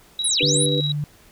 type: tone with tremolo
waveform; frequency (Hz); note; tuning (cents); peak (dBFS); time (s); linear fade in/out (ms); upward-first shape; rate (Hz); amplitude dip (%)
sine; 3868; B7; -37; -21; 0.19-0.92; 2; square; 17; 40
type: linear two-way sweep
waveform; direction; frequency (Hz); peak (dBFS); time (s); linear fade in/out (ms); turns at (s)
sine; down then up; 11175 to 2309 to 11175; -19; 0.24-0.66; 5; 0.4
type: chord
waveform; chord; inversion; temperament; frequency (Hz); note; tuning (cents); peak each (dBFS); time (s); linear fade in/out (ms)
sine; G major; second; just; 294 / 392 / 490; D4 / G4 / B4; +2 / 0 / -14; -26 / -29 / -24; 0.4-0.81; 10
type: tone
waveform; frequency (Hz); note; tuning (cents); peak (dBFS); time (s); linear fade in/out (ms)
sine; 147.6; D3; +9; -22; 0.43-1.04; 0
effects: pink hiss -52 dBFS RMS until 1.31 s